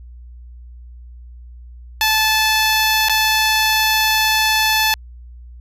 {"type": "tone with dropouts", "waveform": "10% pulse", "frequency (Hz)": 871, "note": "A5", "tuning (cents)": -18, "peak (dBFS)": -5, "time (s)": [2.01, 4.94], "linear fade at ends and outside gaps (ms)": 1, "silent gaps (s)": [3.086, 3.095], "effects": ["added 60 Hz sine -35 dBFS peak until 5.6 s", "resampled to 32000 Hz"]}